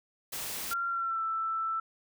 white noise, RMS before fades -37 dBFS, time 0.32-0.74 s, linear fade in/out 10 ms
sine tone with pitch glide, 1379 to 1325.9 Hz, F6 to E6, -22 to +10 cents, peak -29 dBFS, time 0.71-1.8 s, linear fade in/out 5 ms, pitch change -68 cents, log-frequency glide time 0.88-1.23 s
effects none

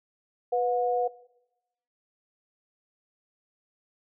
sine tone pair together, 493.9 / 722.6 Hz, B4 / F#5, 0 / -41 cents, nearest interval perfect fifth, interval 659 cents, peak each -25 / -26 dBFS, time 0.52-1.08 s, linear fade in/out 10 ms, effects noise-tail reverb RT60 0.9 s tail -20 dB re dry

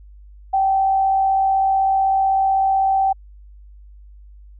sine tone with frequency modulation, 774 Hz, G5, 22 cents flat, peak -14 dBFS, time 0.53-3.13 s, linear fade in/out 10 ms, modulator 55.9 Hz, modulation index 0.24, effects added 50 Hz sine -40 dBFS peak until 4.59 s

